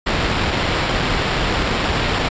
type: noise with sample-and-hold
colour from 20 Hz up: pink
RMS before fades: -19 dBFS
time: 0.06-2.29 s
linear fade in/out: 10 ms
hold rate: 6300 Hz
effects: resampled to 16000 Hz